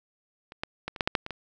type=clicks; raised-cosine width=0.3 ms; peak=-27 / -14 / -16 / -23 / -8 / -7 / -6 / -20 / -19 dBFS; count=9; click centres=0.521 / 0.635 / 0.88 / 0.962 / 1.008 / 1.075 / 1.152 / 1.264 / 1.307 s; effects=none